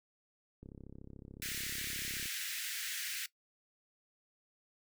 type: click train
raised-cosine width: 3 ms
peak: -37 dBFS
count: 56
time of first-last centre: 0.63-2.257 s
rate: 33.8 Hz
type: high-pass noise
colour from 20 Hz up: pink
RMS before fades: -40 dBFS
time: 1.42-3.26 s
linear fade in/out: 2 ms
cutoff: 1600 Hz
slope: 48 dB/octave
effects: noise-tail reverb RT60 0.1 s tail -18 dB re dry